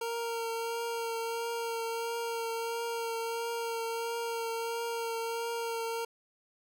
25% pulse tone with vibrato, 461.6 Hz, A#4, 17 cents flat, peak -29 dBFS, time 0.01-6.05 s, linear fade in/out 5 ms, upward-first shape triangle, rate 1.5 Hz, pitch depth 20 cents each way, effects none

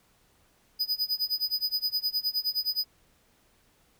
square tone with tremolo, 4978 Hz, D#8, in tune, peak -24 dBFS, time 0.79-2.85 s, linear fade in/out 20 ms, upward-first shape sine, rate 9.6 Hz, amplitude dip 95%, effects pink hiss -65 dBFS RMS until 3.99 s

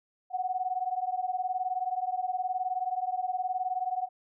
sine beating tone pair, 732 / 751 Hz, F#5 / F#5, -19 / +26 cents, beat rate 19 Hz, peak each -31 / -32 dBFS, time 0.3-4.09 s, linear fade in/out 50 ms, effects none

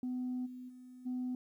sine tone with level steps, 251.5 Hz, B3, 32 cents sharp, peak -33 / -44 / -50 / -33 dBFS, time 0.03-1.35 s, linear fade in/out 2 ms, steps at 0.45 / 0.68 / 1.05 s, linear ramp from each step 20 ms, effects tanh soft clip ceiling -32 dBFS + 12-bit

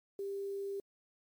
sine tone with quantisation, 396.3 Hz, G4, 19 cents sharp, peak -36 dBFS, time 0.19-0.8 s, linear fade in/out 2 ms, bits 10, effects MP3 96 kbps

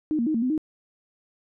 sine tone with pitch steps, 308 / 233.9 / 311.7 / 228.7 / 254.2 / 310.6 Hz, D#4 / A#3 / D#4 / A#3 / C4 / D#4, -17 / +6 / +3 / -33 / -50 / -3 cents, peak -21 dBFS, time 0.11-0.578 s, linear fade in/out 0 ms, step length 78 ms, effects none

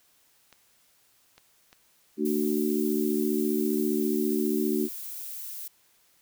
clicks, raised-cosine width 0.2 ms, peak -33 dBFS, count 3, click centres 0.527 / 1.38 / 1.729 s
harmonic tone, 74.9 Hz, D2, 35 cents sharp, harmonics 3 / 4 / 5, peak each -28 / -28 / -28 dBFS, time 2.17-4.89 s, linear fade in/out 50 ms
violet noise, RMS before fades -38 dBFS, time 2.25-5.68 s, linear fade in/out 5 ms
effects white hiss -64 dBFS RMS until 6.21 s

